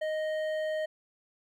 sine tone with hard clipping, 622.3 Hz, D#5, in tune, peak -31 dBFS, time 0.01-0.86 s, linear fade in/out 10 ms, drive 9 dB, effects none

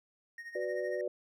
triangle tone with tremolo, 1860 Hz, A#6, 4 cents flat, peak -39 dBFS, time 0.38-1.01 s, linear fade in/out 2 ms, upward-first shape sine, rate 13 Hz, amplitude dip 70%
sine chord, B minor, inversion second, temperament equal, 370 / 493.9 / 587.3 Hz, F#4 / B4 / D5, 0 / 0 / 0 cents, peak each -37 / -37 / -36 dBFS, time 0.55-1.08 s, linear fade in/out 5 ms
effects none

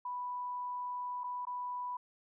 sine tone with dropouts, 987.8 Hz, B5, in tune, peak -36 dBFS, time 0.05-1.97 s, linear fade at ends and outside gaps 5 ms, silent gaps 1.236-1.24 / 1.453-1.469 s, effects none

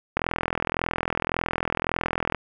click train, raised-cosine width 0.5 ms, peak -8 dBFS, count 92, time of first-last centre 0.17-2.347 s, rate 41.8 Hz, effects none

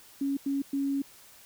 sine tone bursts at uneven times, 277.2 Hz, C#4, in tune, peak -26 dBFS, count 3, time 0.21-0.37 / 0.46-0.62 / 0.73-1.02 s, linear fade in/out 5 ms, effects white hiss -54 dBFS RMS until 1.45 s

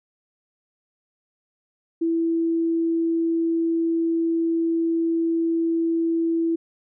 sine tone, 330.9 Hz, E4, 7 cents sharp, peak -19 dBFS, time 2.01-6.56 s, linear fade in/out 10 ms, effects none

